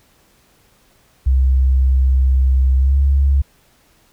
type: tone with pitch glide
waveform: sine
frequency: 65.41 to 69.02 Hz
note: C2 to C#2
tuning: 0 to -7 cents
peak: -10 dBFS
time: 1.26-3.42 s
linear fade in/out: 10 ms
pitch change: +93 cents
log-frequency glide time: 2.77-2.97 s
effects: pink hiss -55 dBFS RMS until 4.12 s